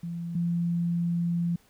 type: tone pair in turn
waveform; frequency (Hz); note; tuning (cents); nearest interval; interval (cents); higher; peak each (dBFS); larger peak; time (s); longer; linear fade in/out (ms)
sine; 170 / 171.38; F3 / F3; -46 / -32; unison; 14; second; -31 / -24; second; 0.03-0.35 / 0.35-1.56; second; 5
effects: pink hiss -62 dBFS RMS until 1.69 s